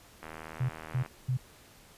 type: click train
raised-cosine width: 0.5 ms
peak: -27 dBFS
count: 67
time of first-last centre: 0.23-1.061 s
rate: 79.4 Hz
type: tone bursts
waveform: sine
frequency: 127.9 Hz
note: C3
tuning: 39 cents flat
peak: -26 dBFS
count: 3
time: 0.6-1.373 s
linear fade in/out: 10 ms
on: 91 ms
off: 250 ms
effects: pink hiss -56 dBFS RMS until 1.97 s + resampled to 32000 Hz